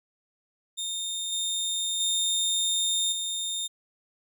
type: tone with level steps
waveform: 25% pulse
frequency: 3646 Hz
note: A#7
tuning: 39 cents flat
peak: -26 / -23 / -20 / -25 dBFS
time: 0.77-3.68 s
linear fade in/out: 20 ms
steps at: 1.32 / 2 / 3.12 s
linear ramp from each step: 5 ms
effects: none